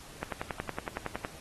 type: click train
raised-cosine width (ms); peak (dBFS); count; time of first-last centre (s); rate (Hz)
0.5; -18; 12; 0.23-1.249; 10.8
effects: pink hiss -50 dBFS RMS until 1.4 s + AAC 32 kbps